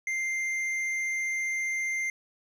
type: tone with hard clipping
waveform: sine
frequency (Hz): 2095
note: C7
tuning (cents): +2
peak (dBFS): -29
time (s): 0.07-2.1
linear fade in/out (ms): 2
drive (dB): 6
effects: none